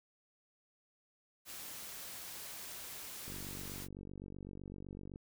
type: noise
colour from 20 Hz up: white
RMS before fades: -47 dBFS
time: 1.45-3.88 s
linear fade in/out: 50 ms
type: click train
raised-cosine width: 3 ms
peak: -35 dBFS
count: 91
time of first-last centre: 3.28-5.159 s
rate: 47.9 Hz
effects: none